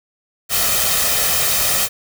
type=noise with comb filter; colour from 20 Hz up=white; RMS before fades=-17 dBFS; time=0.49-1.89 s; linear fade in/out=50 ms; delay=1.6 ms; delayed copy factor=+0.6; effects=none